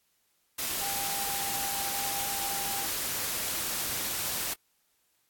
sine tone in noise, 795 Hz, G5, 24 cents sharp, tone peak -38 dBFS, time 0.81-2.86 s, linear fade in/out 10 ms, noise white, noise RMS -32 dBFS, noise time 0.58-4.54 s, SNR -9 dB, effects white hiss -72 dBFS RMS until 5.29 s + AAC 64 kbps

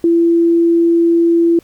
sine tone, 337.1 Hz, E4, 39 cents sharp, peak -8 dBFS, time 0.04-1.59 s, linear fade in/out 2 ms, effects pink hiss -50 dBFS RMS until 1.63 s

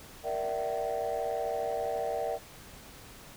sine chord, E half-diminished seventh, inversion second, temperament equal with one note detuned, 466.2 / 587.3 / 659.3 / 765.6 Hz, Bb4 / D5 / E5 / G5, 0 / 0 / 0 / -41 cents, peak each -34 dBFS, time 0.23-2.39 s, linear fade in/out 50 ms, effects tanh soft clip ceiling -24 dBFS + pink hiss -50 dBFS RMS until 3.36 s

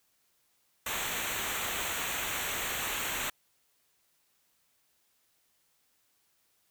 pink noise with comb filter, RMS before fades -34 dBFS, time 0.86-3.3 s, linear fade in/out 5 ms, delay 0.2 ms, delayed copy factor -0.8, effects white hiss -72 dBFS RMS until 6.7 s

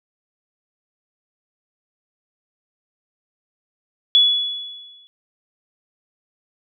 sine tone with exponential decay, 3402 Hz, G#7, 41 cents sharp, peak -8 dBFS, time 4.15-5.07 s, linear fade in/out 0 ms, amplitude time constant 200 ms, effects none

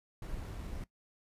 brown noise with sample-and-hold, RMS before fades -41 dBFS, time 0.22-0.84 s, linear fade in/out 2 ms, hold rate 11025 Hz, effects noise-tail reverb RT60 0.1 s tail -18 dB re dry + resampled to 32000 Hz

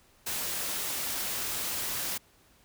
white noise, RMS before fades -33 dBFS, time 0.26-2.18 s, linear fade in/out 10 ms, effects pink hiss -62 dBFS RMS until 2.64 s

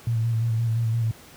sine tone with vibrato, 114.4 Hz, A#2, 32 cents flat, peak -20 dBFS, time 0.07-1.11 s, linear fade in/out 0 ms, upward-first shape square, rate 5.8 Hz, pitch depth 32 cents each way, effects pink hiss -48 dBFS RMS until 1.36 s + high-pass 60 Hz 12 dB/octave

